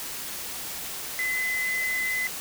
sine tone in noise, 2026 Hz, B6, 44 cents sharp, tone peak -25 dBFS, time 1.19-2.27 s, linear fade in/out 0 ms, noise white, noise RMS -35 dBFS, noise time 0-2.4 s, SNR +7 dB, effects none

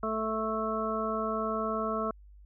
harmonic tone, 219.6 Hz, A3, 3 cents flat, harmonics 1 / 2 / 3 / 5 / 6, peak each -35 / -35 / -35 / -35 / -35 dBFS, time 0.03-2.11 s, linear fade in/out 2 ms, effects added 50 Hz sine -50 dBFS peak until 2.45 s

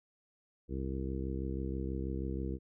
harmonic tone, 66.2 Hz, C2, 21 cents sharp, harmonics 1 / 2 / 3 / 4 / 5 / 6 / 7, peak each -37 / -42 / -42 / -45 / -42 / -46 / -47 dBFS, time 0.68-2.59 s, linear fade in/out 50 ms, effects none

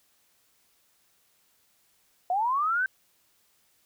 sine linear sweep, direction up, 698.5 to 1568 Hz, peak -23 dBFS, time 2.3-2.86 s, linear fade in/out 2 ms, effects white hiss -67 dBFS RMS until 3.85 s

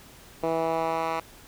10% pulse tone with band-pass filter sweep, 163.2 Hz, E3, 17 cents flat, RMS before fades -27 dBFS, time 0.43-1.2 s, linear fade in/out 5 ms, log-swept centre 520 to 1300 Hz, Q 1.2, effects pink hiss -50 dBFS RMS until 1.47 s

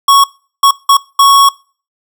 square tone bursts at uneven times, 1108.7 Hz, C#6, in tune, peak -4 dBFS, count 4, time 0.08-0.24 / 0.63-0.71 / 0.89-0.97 / 1.19-1.49 s, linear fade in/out 5 ms, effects noise-tail reverb RT60 0.4 s tail -23 dB re dry

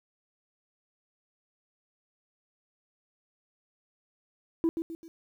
sine tone with echo, 329.6 Hz, E4, in tune, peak -20 dBFS, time 4.64-4.69 s, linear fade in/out 0 ms, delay 130 ms, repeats 3, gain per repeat -8 dB, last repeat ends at 5.08 s, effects tanh soft clip ceiling -20 dBFS + 10-bit

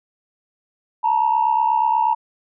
sine tone pair together, 880 / 948.3 Hz, A5 / A#5, 0 / +29 cents, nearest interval minor second, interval 129 cents, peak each -17 dBFS, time 1.03-2.15 s, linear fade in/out 20 ms, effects tanh soft clip ceiling -8 dBFS

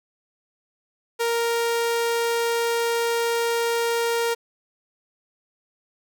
sawtooth tone, 466.2 Hz, A#4, in tune, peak -17 dBFS, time 1.19-4.35 s, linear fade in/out 20 ms, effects none

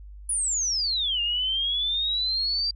sine exponential two-way sweep, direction down then up, 10070 to 2794 to 4735 Hz, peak -23 dBFS, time 0.29-2.71 s, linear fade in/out 5 ms, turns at 1.21 s, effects added 50 Hz sine -40 dBFS peak until 2.75 s

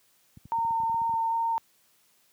clicks, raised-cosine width 5 ms, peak -33 dBFS, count 12, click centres 0.373 / 0.455 / 0.586 / 0.649 / 0.708 / 0.801 / 0.835 / 0.897 / 0.944 / 1.017 / 1.095 / 1.138 s
sine tone with vibrato, 913 Hz, A#5, 36 cents flat, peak -24 dBFS, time 0.52-1.58 s, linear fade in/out 0 ms, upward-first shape square, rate 2.5 Hz, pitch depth 8 cents each way
effects white hiss -65 dBFS RMS until 2.32 s + high-pass 80 Hz 12 dB/octave

